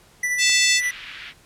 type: tone with tremolo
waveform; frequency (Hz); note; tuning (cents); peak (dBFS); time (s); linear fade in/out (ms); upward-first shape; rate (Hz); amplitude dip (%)
square; 1975.5; B6; 0; -20; 0.23-0.91; 5; sine; 13; 35
type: harmonic tone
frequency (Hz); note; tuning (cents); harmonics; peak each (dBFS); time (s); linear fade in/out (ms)
880; A5; 0; 3 / 4 / 5 / 6 / 7 / 8 / 9; -22 / -23 / -24 / -25 / -25 / -26 / -27; 0.38-0.81; 50
type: click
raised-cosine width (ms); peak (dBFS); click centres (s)
0.5; -24; 0.497
type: band-pass noise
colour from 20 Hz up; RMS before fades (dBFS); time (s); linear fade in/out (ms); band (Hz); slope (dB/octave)
pink; -38; 0.79-1.34; 50; 1700 to 3400; 24
effects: pink hiss -53 dBFS RMS until 1.45 s + low-pass 12000 Hz 12 dB/octave